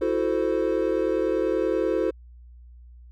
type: chord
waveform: triangle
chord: F# half-diminished seventh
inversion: third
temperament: equal with one note detuned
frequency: 329.6 / 370 / 440 / 519.3 Hz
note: E4 / F#4 / A4 / C5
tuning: 0 / 0 / 0 / -13 cents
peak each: -25 dBFS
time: 0.01-2.11 s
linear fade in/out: 10 ms
effects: added 60 Hz sine -44 dBFS peak until 3.11 s